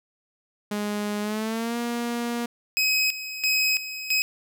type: tone with pitch glide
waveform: sawtooth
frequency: 207.7 to 237.2 Hz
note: G#3 to A#3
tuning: 0 to +30 cents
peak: -22 dBFS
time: 0.71-2.46 s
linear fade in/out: 5 ms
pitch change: +230 cents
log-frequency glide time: 1.21-1.77 s
type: tone with tremolo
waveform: 25% pulse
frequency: 2537 Hz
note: D#7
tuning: 33 cents sharp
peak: -16 dBFS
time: 2.77-4.22 s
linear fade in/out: 0 ms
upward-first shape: square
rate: 1.5 Hz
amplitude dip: 75%
effects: none